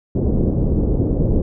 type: low-pass noise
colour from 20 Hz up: pink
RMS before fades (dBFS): -17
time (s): 0.15-1.42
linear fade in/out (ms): 5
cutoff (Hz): 450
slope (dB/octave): 24
effects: none